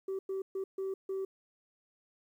sine tone bursts at uneven times, 384.7 Hz, G4, 33 cents flat, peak -31 dBFS, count 5, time 0.08-0.19 / 0.29-0.42 / 0.55-0.64 / 0.78-0.94 / 1.09-1.25 s, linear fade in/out 5 ms, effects tanh soft clip ceiling -31 dBFS + 11-bit

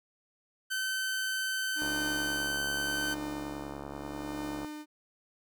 sawtooth tone, 1534 Hz, G6, 38 cents flat, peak -27 dBFS, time 0.7-3.15 s, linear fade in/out 20 ms
45% pulse tone with tremolo, 302.2 Hz, D4, 50 cents sharp, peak -35 dBFS, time 1.75-4.86 s, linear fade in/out 50 ms, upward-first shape triangle, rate 0.83 Hz, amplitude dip 85%
click train, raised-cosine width 1 ms, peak -26 dBFS, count 200, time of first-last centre 1.82-4.647 s, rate 70.4 Hz
effects none

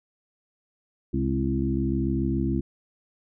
harmonic tone with a mistuned harmonic, 67 Hz, C2, 42 cents sharp, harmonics 1 / 2 / 3 / 4 / 5, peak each -29 / -29 / -29 / -29 / -29 dBFS, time 1.13-2.61 s, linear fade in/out 10 ms, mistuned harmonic 3, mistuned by +53 cents, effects none

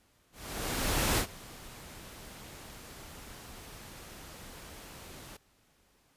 pink noise with ADSR envelope, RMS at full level -27 dBFS, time 0.32-5.37 s, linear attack 860 ms, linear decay 83 ms, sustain -21 dB, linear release 7 ms, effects pink hiss -68 dBFS RMS until 6.16 s + resampled to 32000 Hz

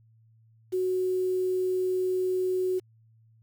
sine tone with quantisation, 370 Hz, F#4, in tune, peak -24 dBFS, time 0.72-2.8 s, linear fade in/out 20 ms, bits 8, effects added 112 Hz sine -57 dBFS peak until 3.42 s

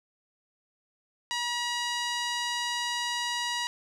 5% pulse tone with low-pass filter, 960 Hz, B5, 49 cents flat, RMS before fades -31 dBFS, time 1.31-3.67 s, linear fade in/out 0 ms, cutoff 4600 Hz, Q 0.66, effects none

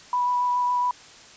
sine tone with vibrato, 984 Hz, B5, 7 cents flat, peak -20 dBFS, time 0.13-0.91 s, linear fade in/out 2 ms, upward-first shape sine, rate 7.2 Hz, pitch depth 10 cents each way, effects white hiss -47 dBFS RMS until 1.36 s + resampled to 16000 Hz

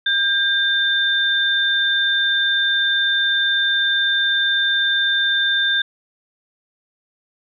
sine tone pair together, 1600 / 3582 Hz, G6 / A7, +35 / +30 cents, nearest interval octave + major second, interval 1395 cents, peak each -18 dBFS, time 0.06-5.82 s, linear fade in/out 5 ms, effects none

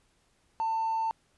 sine tone with hard clipping, 895 Hz, A5, 29 cents sharp, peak -27 dBFS, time 0.6-1.11 s, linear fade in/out 0 ms, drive 1 dB, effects pink hiss -69 dBFS RMS until 1.37 s + resampled to 24000 Hz

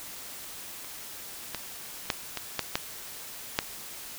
clicks, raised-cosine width 0.2 ms, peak -24 / -14 / -27 / -7 / -14 / -9 / -8 / -6 dBFS, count 8, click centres 0.846 / 1.547 / 2.056 / 2.102 / 2.373 / 2.593 / 2.755 / 3.589 s, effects white hiss -42 dBFS RMS until 4.18 s

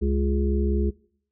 harmonic tone with a mistuned harmonic, 69.3 Hz, C#2, in tune, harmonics 1 / 3 / 5 / 6, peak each -22 / -27 / -29 / -30 dBFS, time 0.01-0.91 s, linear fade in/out 20 ms, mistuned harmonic 5, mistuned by +22 cents, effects noise-tail reverb RT60 0.6 s tail -22 dB re dry

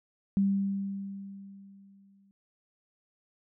sine tone with exponential decay, 196.9 Hz, G3, 8 cents sharp, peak -21 dBFS, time 0.37-2.31 s, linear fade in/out 0 ms, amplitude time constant 420 ms, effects none

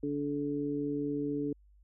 harmonic tone, 144.4 Hz, D3, 29 cents flat, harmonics 1 / 2 / 3, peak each -42 / -32 / -36 dBFS, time 0.03-1.53 s, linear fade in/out 5 ms, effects added 50 Hz sine -58 dBFS peak until 1.83 s

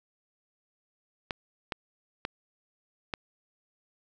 clicks, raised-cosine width 0.3 ms, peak -15 dBFS, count 4, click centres 1.308 / 1.722 / 2.251 / 3.138 s, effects none

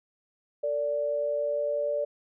sine tone pair together, 451.6 / 582.2 Hz, A4 / D5, +45 / -15 cents, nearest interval major third, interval 440 cents, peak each -34 / -26 dBFS, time 0.63-2.05 s, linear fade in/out 10 ms, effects none

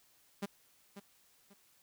sawtooth tone with echo, 200 Hz, G3, 35 cents sharp, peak -31 dBFS, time 0.42-0.46 s, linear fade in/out 10 ms, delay 540 ms, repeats 2, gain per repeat -11 dB, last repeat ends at 1.54 s, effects white hiss -68 dBFS RMS until 1.82 s

